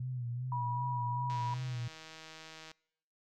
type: tone with vibrato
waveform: sine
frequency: 123.47 Hz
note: B2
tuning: in tune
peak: -35 dBFS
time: 0-1.88 s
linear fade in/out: 5 ms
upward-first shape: sine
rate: 2.6 Hz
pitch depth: 66 cents each way
type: tone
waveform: sine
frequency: 971 Hz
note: B5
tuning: 30 cents flat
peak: -34 dBFS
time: 0.52-1.54 s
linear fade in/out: 2 ms
type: click train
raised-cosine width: 0.2 ms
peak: -32 dBFS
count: 226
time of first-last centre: 1.3-2.715 s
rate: 159 Hz
effects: noise-tail reverb RT60 0.8 s tail -25 dB re dry